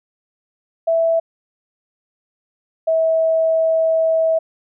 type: tone pair in turn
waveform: sine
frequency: 659.3 / 647.6 Hz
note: E5 / E5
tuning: 0 / -31 cents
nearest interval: unison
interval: 31 cents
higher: first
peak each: -13 dBFS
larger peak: neither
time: 0.87-1.2 / 2.87-4.39 s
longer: second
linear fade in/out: 10 ms
effects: none